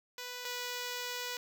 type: tone pair in turn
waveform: 5% pulse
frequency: 493.9 / 491.3 Hz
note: B4 / B4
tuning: 0 / -9 cents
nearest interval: unison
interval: 9 cents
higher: first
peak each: -29 / -25 dBFS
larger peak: second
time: 0.18-0.45 / 0.45-1.37 s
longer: second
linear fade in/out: 2 ms
effects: none